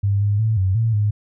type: tone with pitch steps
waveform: sine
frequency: 100.2 / 102.5 / 110.5 / 94.4 / 113.5 / 104.3 Hz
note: G2 / G#2 / A2 / F#2 / A#2 / G#2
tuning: +38 / -22 / +8 / +35 / -46 / +8 cents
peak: -15 dBFS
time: 0.03-1.11 s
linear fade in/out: 10 ms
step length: 180 ms
effects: none